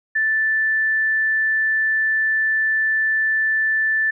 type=tone; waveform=sine; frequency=1760 Hz; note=A6; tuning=in tune; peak=-16 dBFS; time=0.15-4.11 s; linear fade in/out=10 ms; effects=none